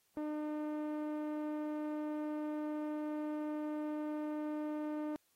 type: tone with low-pass filter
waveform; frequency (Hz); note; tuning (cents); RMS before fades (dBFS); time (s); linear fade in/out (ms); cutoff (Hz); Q
sawtooth; 302.3; D#4; -50; -39; 0.17-5.16; 0; 880; 0.63
effects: white hiss -75 dBFS RMS until 5.35 s + AAC 48 kbps